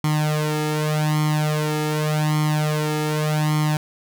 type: tone with flanger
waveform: sawtooth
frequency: 152.5 Hz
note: D#3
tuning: 34 cents flat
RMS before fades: -21 dBFS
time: 0.04-3.77 s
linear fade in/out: 2 ms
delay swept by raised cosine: 0.93 to 2.33 ms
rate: 0.85 Hz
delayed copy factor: +0.9
effects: none